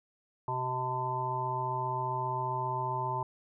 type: harmonic tone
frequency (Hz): 127.5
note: C3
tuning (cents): -44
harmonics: 1 / 3 / 5 / 7 / 8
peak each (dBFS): -37 / -41 / -42 / -33 / -36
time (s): 0.48-3.23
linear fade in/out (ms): 2
effects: none